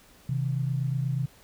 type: tone pair together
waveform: sine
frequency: 130.81 / 159.12 Hz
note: C3 / D#3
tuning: 0 / +39 cents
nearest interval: minor third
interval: 339 cents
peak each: -26 / -31 dBFS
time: 0.29-1.26 s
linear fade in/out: 5 ms
effects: pink hiss -56 dBFS RMS until 1.43 s

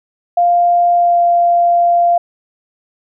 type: tone with pitch glide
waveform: sine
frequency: 698.5 to 693.3 Hz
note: F5 to F5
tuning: 0 to -13 cents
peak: -8 dBFS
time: 0.37-2.18 s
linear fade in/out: 5 ms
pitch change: -13 cents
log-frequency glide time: 0.94-1.21 s
effects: none

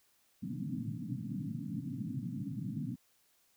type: band-pass noise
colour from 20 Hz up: pink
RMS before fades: -39 dBFS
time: 0.42-2.96 s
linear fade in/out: 10 ms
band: 110 to 290 Hz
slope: 96 dB/octave
effects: white hiss -71 dBFS RMS until 3.56 s

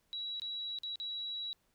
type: tone with dropouts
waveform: sine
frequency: 3896 Hz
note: B7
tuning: 24 cents flat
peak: -37 dBFS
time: 0.13-1.53 s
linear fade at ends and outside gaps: 0 ms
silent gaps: 0.398-0.419 / 0.787-0.834 / 0.957-1 s
effects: pink hiss -75 dBFS RMS until 1.74 s

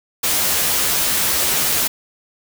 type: noise with comb filter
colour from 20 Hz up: white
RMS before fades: -18 dBFS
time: 0.23-1.88 s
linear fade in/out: 10 ms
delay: 13 ms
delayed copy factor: +0.6
effects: none

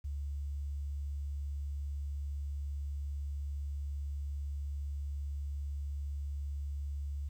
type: tone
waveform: sine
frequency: 71.2 Hz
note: C#2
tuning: 47 cents sharp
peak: -35 dBFS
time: 0.04-7.29 s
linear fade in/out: 10 ms
effects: 11-bit

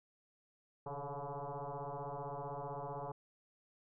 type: tone with frequency modulation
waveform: sine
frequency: 149.8 Hz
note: D3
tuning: 35 cents sharp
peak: -40 dBFS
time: 0.86-3.12 s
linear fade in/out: 5 ms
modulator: 142 Hz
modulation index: 6.6
effects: none

